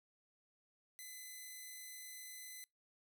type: tone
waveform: 5% pulse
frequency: 2019 Hz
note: B6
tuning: 38 cents sharp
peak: -39 dBFS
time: 0.99-2.64 s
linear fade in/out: 0 ms
effects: noise-tail reverb RT60 0.2 s tail -26 dB re dry